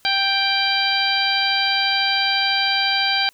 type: harmonic tone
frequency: 786 Hz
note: G5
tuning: 4 cents sharp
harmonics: 1 / 2 / 3 / 4 / 5 / 6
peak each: -24 / -24 / -24 / -24 / -24 / -24 dBFS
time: 0.05-3.29 s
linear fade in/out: 0 ms
effects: white hiss -56 dBFS RMS until 3.33 s